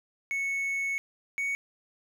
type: tone pair in turn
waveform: triangle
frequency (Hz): 2208 / 2230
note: C#7 / C#7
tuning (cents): -7 / +10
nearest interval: unison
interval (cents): 17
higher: second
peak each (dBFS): -26 / -26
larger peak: neither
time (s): 0.31-0.98 / 1.38-1.55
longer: first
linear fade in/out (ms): 0
effects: none